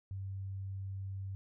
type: tone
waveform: sine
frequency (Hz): 96.8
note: G2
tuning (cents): -21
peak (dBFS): -38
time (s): 0.11-1.35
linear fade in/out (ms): 0
effects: none